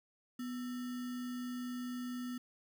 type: tone with sample-and-hold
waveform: sine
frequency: 247.2 Hz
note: B3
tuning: 2 cents sharp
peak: -38 dBFS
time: 0.39-2.38 s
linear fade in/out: 5 ms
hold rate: 1575 Hz
effects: none